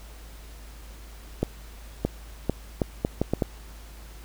accelerating click train, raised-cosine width 2 ms, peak -9 dBFS, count 8, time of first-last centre 1.43-3.422 s, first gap 620 ms, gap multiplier 0.72, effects added 53 Hz sine -42 dBFS peak until 4.24 s + pink hiss -50 dBFS RMS until 4.24 s

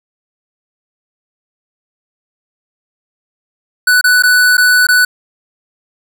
square tone with dropouts, 1488 Hz, F#6, 9 cents sharp, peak -7 dBFS, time 3.87-5.05 s, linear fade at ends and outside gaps 5 ms, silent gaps 4.012-4.041 / 4.224-4.235 / 4.57-4.579 / 4.869-4.887 s, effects none

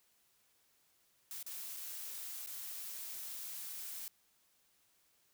blue noise with dropouts, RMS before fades -45 dBFS, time 1.31-4.08 s, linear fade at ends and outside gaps 0 ms, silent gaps 1.428-1.464 / 1.765-1.769 / 2.462-2.472 s, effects white hiss -73 dBFS RMS until 5.33 s

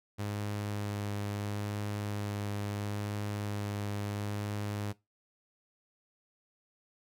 sawtooth tone with vibrato, 102.9 Hz, G#2, 16 cents flat, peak -30 dBFS, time 0.18-4.93 s, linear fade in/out 20 ms, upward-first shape sine, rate 0.74 Hz, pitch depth 10 cents each way, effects noise-tail reverb RT60 0.2 s tail -19 dB re dry

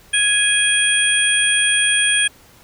sine tone cluster, 1668 / 2491 / 3280 / 9120 Hz, G#6 / D#7 / G#7 / C#9, +7 / +1 / -22 / +48 cents, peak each -19 dBFS, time 0.13-2.28 s, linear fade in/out 10 ms, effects pink hiss -48 dBFS RMS until 2.63 s

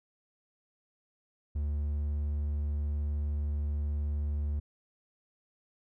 triangle tone, 73.42 Hz, D2, in tune, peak -27 dBFS, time 1.55-4.6 s, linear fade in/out 10 ms, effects none

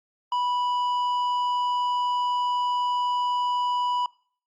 sine tone with tanh clipping, 984 Hz, B5, 7 cents flat, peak -24 dBFS, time 0.32-4.06 s, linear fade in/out 2 ms, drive 8 dB, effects noise-tail reverb RT60 0.5 s tail -23 dB re dry + Opus 48 kbps

